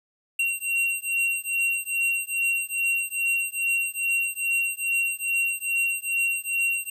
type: beating tone pair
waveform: square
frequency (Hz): 2746 / 2748.4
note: F7 / F7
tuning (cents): -30 / -28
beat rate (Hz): 2.4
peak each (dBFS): -27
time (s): 0.39-6.9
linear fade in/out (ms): 5
effects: resampled to 32000 Hz + 10-bit